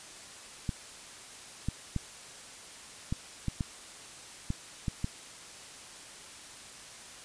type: clicks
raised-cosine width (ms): 5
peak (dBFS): -18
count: 9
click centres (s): 0.692 / 1.686 / 1.963 / 3.125 / 3.483 / 3.608 / 4.504 / 4.882 / 5.044
effects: white hiss -48 dBFS RMS until 7.24 s + resampled to 22050 Hz